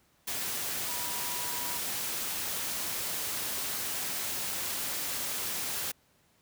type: tone in noise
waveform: sine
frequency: 970 Hz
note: B5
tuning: 31 cents flat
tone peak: -42 dBFS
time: 0.88-1.78 s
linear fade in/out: 10 ms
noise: white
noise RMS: -34 dBFS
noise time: 0.27-5.92 s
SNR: -11 dB
effects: pink hiss -67 dBFS RMS until 6.41 s + high-pass 60 Hz 12 dB/octave